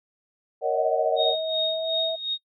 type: chord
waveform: sine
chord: D# minor seventh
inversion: second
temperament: just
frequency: 466.7 / 560 / 622.3 / 746.7 Hz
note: A#4 / C#5 / D#5 / F#5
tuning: +2 / +18 / 0 / +16 cents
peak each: -27 dBFS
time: 0.61-1.36 s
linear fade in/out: 50 ms
type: tone with pitch glide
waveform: sine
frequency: 637 to 650 Hz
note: D#5 to E5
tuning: +41 to -24 cents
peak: -26 dBFS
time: 0.74-2.16 s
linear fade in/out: 10 ms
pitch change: +35 cents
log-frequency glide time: 1.48-1.98 s
type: tone with tremolo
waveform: sine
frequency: 3729 Hz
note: A#7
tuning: in tune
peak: -22 dBFS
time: 1.16-2.38 s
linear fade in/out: 50 ms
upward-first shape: sine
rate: 2.7 Hz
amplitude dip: 75%
effects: noise-tail reverb RT60 0.1 s tail -26 dB re dry